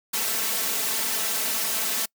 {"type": "noise with comb filter", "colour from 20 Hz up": "white", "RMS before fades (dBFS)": -26, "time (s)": [0.13, 2.06], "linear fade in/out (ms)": 10, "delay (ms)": 4.5, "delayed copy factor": 0.8, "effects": ["noise-tail reverb RT60 0.1 s tail -26 dB re dry", "high-pass 200 Hz 12 dB/octave"]}